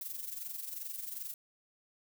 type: noise with amplitude modulation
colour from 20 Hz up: violet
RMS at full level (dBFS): -39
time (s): 0.01-1.34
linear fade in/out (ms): 2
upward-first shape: sine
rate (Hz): 22.6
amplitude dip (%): 65
effects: none

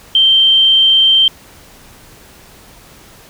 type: tone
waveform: sine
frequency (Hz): 3136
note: G7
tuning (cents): 0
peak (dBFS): -6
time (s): 0.15-1.28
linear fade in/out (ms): 2
effects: pink hiss -41 dBFS RMS until 3.29 s

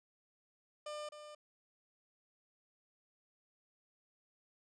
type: tone with echo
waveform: 30% pulse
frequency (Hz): 600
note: D5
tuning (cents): +37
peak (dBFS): -39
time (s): 0.86-1.09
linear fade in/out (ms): 5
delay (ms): 260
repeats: 1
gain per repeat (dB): -8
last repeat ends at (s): 1.35
effects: resampled to 22050 Hz

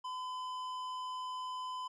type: tone with tanh clipping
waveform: sine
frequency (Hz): 1013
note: B5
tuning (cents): +44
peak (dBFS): -40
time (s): 0.04-1.88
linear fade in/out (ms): 10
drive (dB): 12
effects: none

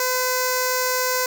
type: tone with notch filter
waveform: 5% pulse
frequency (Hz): 507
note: B4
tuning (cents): +45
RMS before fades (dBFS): -22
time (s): 0-1.26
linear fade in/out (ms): 2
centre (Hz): 3200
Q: 0.6
effects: none

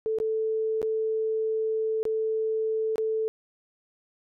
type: tone with dropouts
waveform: sine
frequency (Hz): 440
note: A4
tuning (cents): 0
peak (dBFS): -24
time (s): 0.06-3.28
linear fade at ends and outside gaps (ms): 0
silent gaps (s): 0.186-0.201 / 0.817-0.828 / 2.03-2.053 / 2.958-2.981
effects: none

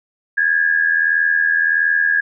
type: tone pair together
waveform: sine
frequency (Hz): 1640 / 1721.5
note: G#6 / A6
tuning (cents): -22 / -38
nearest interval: minor second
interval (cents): 84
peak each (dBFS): -14 / -19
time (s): 0.37-2.21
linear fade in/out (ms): 10
effects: none

